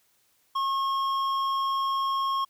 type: tone with hard clipping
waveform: sine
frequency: 1084 Hz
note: C#6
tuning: 39 cents flat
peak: -26 dBFS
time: 0.55-2.45 s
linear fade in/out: 10 ms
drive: 8 dB
effects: white hiss -67 dBFS RMS until 2.49 s